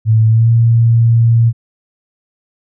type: tone with pitch glide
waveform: sine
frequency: 110.8 to 115.77 Hz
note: A2 to A#2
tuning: +13 to -11 cents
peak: -6 dBFS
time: 0.05-1.53 s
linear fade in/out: 50 ms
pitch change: +76 cents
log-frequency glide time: 0.28-0.5 s
effects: none